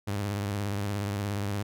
sawtooth tone with vibrato, 101.3 Hz, G#2, 43 cents flat, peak -25 dBFS, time 0.07-1.63 s, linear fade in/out 10 ms, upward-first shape triangle, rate 17 Hz, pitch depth 87 cents each way, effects none

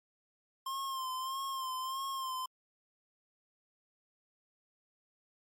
square tone with vibrato, 1057 Hz, C6, 17 cents sharp, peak -36 dBFS, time 0.66-2.46 s, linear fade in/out 5 ms, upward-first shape sine, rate 1.6 Hz, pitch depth 47 cents each way, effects MP3 64 kbps

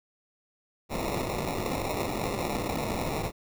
white noise with sample-and-hold, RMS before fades -31 dBFS, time 0.89-3.32 s, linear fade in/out 50 ms, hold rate 1575 Hz, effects none

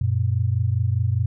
sine tone pair together, 94 / 118.95 Hz, F#2 / A#2, +28 / +35 cents, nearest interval major third, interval 407 cents, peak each -21 dBFS, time 0.01-1.26 s, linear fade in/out 5 ms, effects none

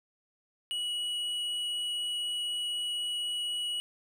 sine tone with hard clipping, 2924 Hz, F#7, 21 cents flat, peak -32 dBFS, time 0.71-3.8 s, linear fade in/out 0 ms, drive 6 dB, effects none

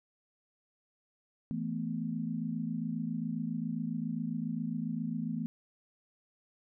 sine chord, E suspended fourth, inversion none, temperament just, 164.81 / 219.8 / 247.2 Hz, E3 / A3 / B3, 0 / -2 / +2 cents, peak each -37 / -36 / -37 dBFS, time 1.51-5.46 s, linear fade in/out 0 ms, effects none

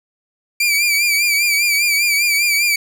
sawtooth tone with vibrato, 2339 Hz, D7, 8 cents flat, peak -10 dBFS, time 0.6-2.76 s, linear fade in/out 5 ms, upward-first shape triangle, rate 5 Hz, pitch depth 72 cents each way, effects none

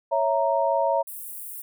sine chord, A# diminished, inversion first, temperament equal, 554.4 / 659.3 / 932.3 Hz, C#5 / E5 / A#5, 0 / 0 / 0 cents, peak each -24 dBFS, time 0.11-1.03 s, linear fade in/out 20 ms
white high-pass noise, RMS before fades -37 dBFS, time 1.07-1.62 s, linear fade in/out 5 ms, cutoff 8900 Hz, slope 48 dB/octave
effects none

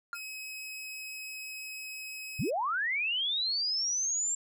triangle tone with exponential decay, 1396.9 Hz, F6, in tune, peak -28 dBFS, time 0.13-0.21 s, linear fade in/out 1 ms, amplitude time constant 16 ms
sawtooth tone, 2551 Hz, D#7, 43 cents sharp, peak -36 dBFS, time 0.14-2.51 s, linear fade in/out 20 ms
sine linear sweep, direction up, 82.41 to 7459 Hz, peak -28 dBFS, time 2.39-4.35 s, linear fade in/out 5 ms
effects none

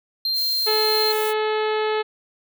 triangle tone, 4175 Hz, C8, 5 cents flat, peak -19 dBFS, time 0.25-1.12 s, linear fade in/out 2 ms
violet noise, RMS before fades -31 dBFS, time 0.33-1.34 s, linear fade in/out 50 ms
harmonic tone, 431 Hz, A4, 36 cents flat, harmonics 1 / 2 / 3 / 4 / 5 / 6 / 7 / 8 / 9 / 10, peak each -21 / -27 / -31 / -33 / -35 / -37 / -38 / -39 / -40 / -41 dBFS, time 0.66-2.03 s, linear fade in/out 20 ms
effects none

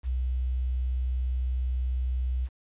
sine tone with quantisation, 63 Hz, B1, 35 cents sharp, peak -25 dBFS, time 0.03-2.49 s, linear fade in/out 50 ms, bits 9, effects resampled to 8000 Hz

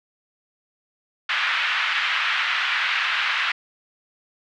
pink band-pass noise, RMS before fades -23 dBFS, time 1.29-3.52 s, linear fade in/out 5 ms, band 1300 to 3200 Hz, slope 24 dB/octave, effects none

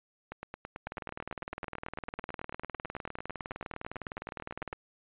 two click trains, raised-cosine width 0.5 ms, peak -22 / -24 dBFS, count 77 / 41, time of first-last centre 0.87-4.728 / 0.32-4.73 s, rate 19.7 / 9.07 Hz, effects resampled to 8000 Hz

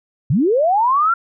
sine linear sweep, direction up, 110 to 1396.9 Hz, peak -12 dBFS, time 0.3-1.14 s, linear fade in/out 5 ms, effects none

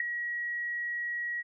sine tone with ADSR envelope, 1910 Hz, A#6, 42 cents sharp, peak -22 dBFS, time 0-1.43 s, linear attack 4 ms, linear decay 5 ms, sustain -9 dB, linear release 30 ms, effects none

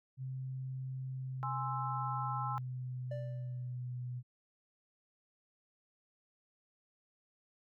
sine tone with pitch glide, 130.81 to 124.04 Hz, C3 to B2, 0 to +8 cents, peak -38 dBFS, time 0.17-4.23 s, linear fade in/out 50 ms, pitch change -92 cents, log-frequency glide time 1.1-4 s
sine chord, Ab augmented, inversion none, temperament equal, 830.6 / 1046.5 / 1318.5 Hz, Ab5 / C6 / E6, 0 / 0 / 0 cents, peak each -40 dBFS, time 1.43-2.58 s, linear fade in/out 0 ms
triangle tone with exponential decay, 587.3 Hz, D5, in tune, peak -37 dBFS, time 3.11-3.76 s, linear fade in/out 5 ms, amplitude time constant 140 ms
effects none

